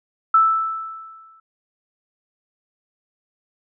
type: tone with exponential decay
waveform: sine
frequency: 1318.5 Hz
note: E6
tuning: in tune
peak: -9 dBFS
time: 0.34-1.4 s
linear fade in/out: 5 ms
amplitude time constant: 230 ms
effects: none